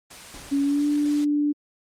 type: noise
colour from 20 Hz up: white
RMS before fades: -39 dBFS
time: 0.1-1.25 s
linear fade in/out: 10 ms
type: noise with exponential decay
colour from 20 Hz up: pink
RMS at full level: -39 dBFS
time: 0.34-1.22 s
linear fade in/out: 2 ms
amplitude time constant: 190 ms
type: tone with pitch glide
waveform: sine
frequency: 280.1 to 293.3 Hz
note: C#4 to D4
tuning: +18 to -2 cents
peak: -19 dBFS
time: 0.51-1.53 s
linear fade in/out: 20 ms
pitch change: +80 cents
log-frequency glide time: 0.62-0.87 s
effects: low-pass 8000 Hz 12 dB/octave + Opus 24 kbps